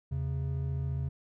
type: tone pair together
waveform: triangle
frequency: 81.08 / 135.5 Hz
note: E2 / C#3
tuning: -28 / -39 cents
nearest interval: major sixth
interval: 889 cents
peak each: -32 / -30 dBFS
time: 0.11-1.09 s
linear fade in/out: 10 ms
effects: none